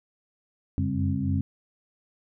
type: tone cluster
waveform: sine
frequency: 89.9 / 93.5 / 139.9 / 200.3 / 266 Hz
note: F#2 / F#2 / C#3 / G3 / C4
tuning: -49 / +19 / +16 / +38 / +29 cents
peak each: -30 dBFS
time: 0.78-1.41 s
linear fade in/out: 0 ms
effects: none